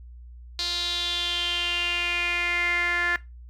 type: tone with band-pass filter sweep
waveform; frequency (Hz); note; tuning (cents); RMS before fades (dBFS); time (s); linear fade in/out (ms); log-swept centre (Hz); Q
sawtooth; 349.2; F4; 0; -26; 0.59-3.16; 0; 4200 to 1800; 6.4
effects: noise-tail reverb RT60 0.2 s tail -18 dB re dry + added 60 Hz sine -41 dBFS peak until 3.49 s